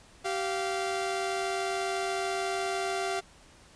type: tone pair together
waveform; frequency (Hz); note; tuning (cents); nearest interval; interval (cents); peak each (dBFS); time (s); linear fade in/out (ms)
sawtooth; 387.1 / 694; G4 / F5; -22 / -11; minor seventh; 1011; -28; 0.24-3.21; 20
effects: pink hiss -56 dBFS RMS until 3.75 s + resampled to 22050 Hz